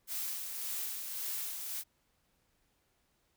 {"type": "noise with tremolo", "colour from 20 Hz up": "blue", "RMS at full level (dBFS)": -37, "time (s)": [0.07, 1.84], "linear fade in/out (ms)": 50, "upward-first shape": "sine", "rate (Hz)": 1.8, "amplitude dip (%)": 40, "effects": ["pink hiss -75 dBFS RMS until 3.36 s"]}